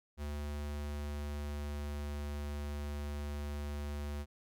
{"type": "tone with pitch glide", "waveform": "square", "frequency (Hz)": [73.42, 72.91], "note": ["D2", "D2"], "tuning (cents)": [0, -12], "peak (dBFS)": -38, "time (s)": [0.17, 4.26], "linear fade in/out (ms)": 50, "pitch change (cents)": -12, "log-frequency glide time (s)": [0.37, 2.13], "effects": []}